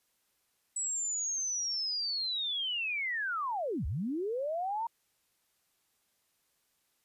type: linear two-way sweep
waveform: sine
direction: down then up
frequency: 7902 to 56.7 to 941 Hz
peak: -31 dBFS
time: 0.76-4.87 s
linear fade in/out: 5 ms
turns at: 3.86 s
effects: white hiss -75 dBFS RMS until 7.04 s + resampled to 32000 Hz